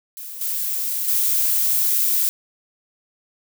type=noise with level steps; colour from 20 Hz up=violet; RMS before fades=-34 / -24 / -19 dBFS; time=0.17-2.29 s; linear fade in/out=0 ms; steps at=0.41 / 1.08 s; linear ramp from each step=2 ms; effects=none